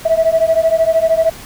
sine beating tone pair, 645 / 658 Hz, E5 / E5, -38 / -3 cents, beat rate 13 Hz, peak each -12 dBFS, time 0.05-1.3 s, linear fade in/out 10 ms, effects tanh soft clip ceiling -4 dBFS + pink hiss -34 dBFS RMS until 1.45 s

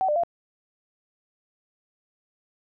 sine tone with pitch steps, 758 / 597 / 685 Hz, F#5 / D5 / F5, +42 / +28 / -34 cents, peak -20 dBFS, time 0.01-0.235 s, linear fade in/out 0 ms, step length 75 ms, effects none

